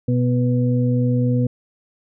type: harmonic tone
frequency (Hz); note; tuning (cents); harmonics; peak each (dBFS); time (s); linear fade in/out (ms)
123.47; B2; 0; 1 / 2 / 4; -17 / -20 / -26; 0.08-1.47; 5
effects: none